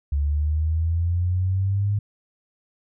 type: exponential sweep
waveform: sine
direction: up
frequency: 70.5 to 103.83 Hz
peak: -19 dBFS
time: 0.12-1.99 s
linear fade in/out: 5 ms
effects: none